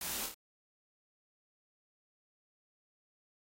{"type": "noise with echo", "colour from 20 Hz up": "white", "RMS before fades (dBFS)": -40, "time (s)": [0.01, 0.26], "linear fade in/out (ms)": 2, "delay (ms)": 28, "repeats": 3, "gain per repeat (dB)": -4, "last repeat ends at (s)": 0.344, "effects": ["AAC 48 kbps"]}